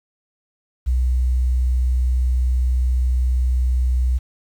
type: tone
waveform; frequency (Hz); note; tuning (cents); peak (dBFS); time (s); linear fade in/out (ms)
sine; 62.6; B1; +24; -15; 0.86-4.19; 20
effects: 8-bit